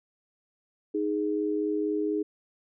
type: tone pair together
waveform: sine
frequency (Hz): 311.1 / 415.3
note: D#4 / G#4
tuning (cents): 0 / 0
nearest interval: perfect fourth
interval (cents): 500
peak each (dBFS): -28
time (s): 0.94-2.23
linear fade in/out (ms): 10
effects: none